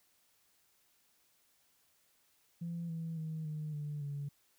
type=tone with pitch steps; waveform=sine; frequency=169.5 / 163.82 / 158.33 / 153.03 / 147.9 / 142.94 Hz; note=E3 / E3 / D#3 / D#3 / D3 / D3; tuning=+49 / -10 / +31 / -28 / +13 / -47 cents; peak=-36 dBFS; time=2.61-4.29 s; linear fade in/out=10 ms; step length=280 ms; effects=tanh soft clip ceiling -33 dBFS + white hiss -72 dBFS RMS until 4.58 s